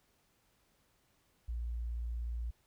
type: tone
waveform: sine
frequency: 58.4 Hz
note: A#1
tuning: 4 cents sharp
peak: -35 dBFS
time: 1.48-2.51 s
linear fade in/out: 10 ms
effects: pink hiss -73 dBFS RMS until 2.66 s